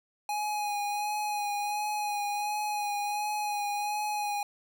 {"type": "tone with vibrato", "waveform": "square", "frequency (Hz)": 830.6, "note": "G#5", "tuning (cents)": 0, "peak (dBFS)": -30, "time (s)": [0.29, 4.43], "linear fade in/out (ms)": 2, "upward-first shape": "sine", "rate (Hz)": 1.4, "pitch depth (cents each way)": 23, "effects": []}